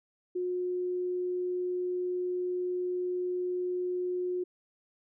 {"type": "tone", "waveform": "sine", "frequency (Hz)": 360.9, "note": "F#4", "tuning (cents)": -43, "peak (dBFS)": -29, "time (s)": [0.35, 4.44], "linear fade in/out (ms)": 10, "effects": []}